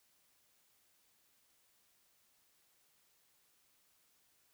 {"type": "silence", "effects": ["white hiss -73 dBFS RMS until 4.53 s"]}